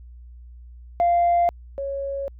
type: tone pair in turn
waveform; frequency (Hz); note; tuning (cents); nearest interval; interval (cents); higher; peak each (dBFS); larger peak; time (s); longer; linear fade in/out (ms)
sine; 694 / 552.9; F5 / C#5; -11 / -5; major third; 394; first; -14 / -25; first; 1-1.49 / 1.78-2.28; second; 0
effects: tanh soft clip ceiling -13 dBFS + added 60 Hz sine -40 dBFS peak until 2.39 s